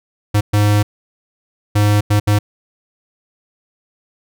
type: tone bursts at uneven times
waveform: square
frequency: 103.83 Hz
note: G#2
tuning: in tune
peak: -11 dBFS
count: 5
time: 0.34-0.41 / 0.53-0.83 / 1.75-2.01 / 2.1-2.2 / 2.27-2.39 s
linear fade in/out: 10 ms
effects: none

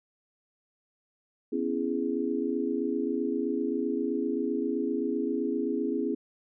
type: chord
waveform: sine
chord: C# minor seventh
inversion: third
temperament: just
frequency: 249.5 / 277.2 / 332.6 / 415.8 Hz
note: B3 / C#4 / E4 / G#4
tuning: +18 / 0 / +16 / +2 cents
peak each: -32 dBFS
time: 1.52-6.15 s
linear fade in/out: 10 ms
effects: none

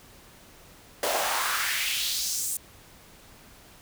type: noise with high-pass filter sweep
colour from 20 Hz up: pink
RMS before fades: -28 dBFS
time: 1.03-2.57 s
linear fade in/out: 2 ms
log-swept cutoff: 510 to 9100 Hz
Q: 2.3
effects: pink hiss -52 dBFS RMS until 3.81 s

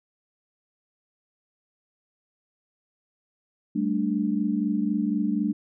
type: chord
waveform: sine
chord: G suspended second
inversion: none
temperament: equal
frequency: 196 / 220 / 293.7 Hz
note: G3 / A3 / D4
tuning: 0 / 0 / 0 cents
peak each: -27 / -26 / -27 dBFS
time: 3.75-5.53 s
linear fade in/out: 10 ms
effects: none

